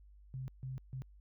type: tone bursts at uneven times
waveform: sine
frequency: 130.81 Hz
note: C3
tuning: in tune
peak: -39 dBFS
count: 3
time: 0.34-0.48 / 0.63-0.78 / 0.93-1.02 s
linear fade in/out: 0 ms
effects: added 50 Hz sine -56 dBFS peak until 1.2 s